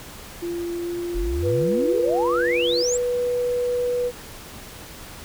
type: tone with pitch glide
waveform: sine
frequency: 344.3 to 346.9 Hz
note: F4 to F4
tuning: -25 to -12 cents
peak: -25 dBFS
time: 0.42-2.83 s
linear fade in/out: 10 ms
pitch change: +13 cents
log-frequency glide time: 0.83-0.91 s
type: exponential sweep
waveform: sine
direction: up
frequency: 37.65 to 7970 Hz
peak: -23 dBFS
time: 1.14-2.98 s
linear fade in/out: 20 ms
type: tone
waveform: sine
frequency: 489.9 Hz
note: B4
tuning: 14 cents flat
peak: -20 dBFS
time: 1.42-4.12 s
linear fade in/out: 50 ms
effects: pink hiss -40 dBFS RMS until 5.24 s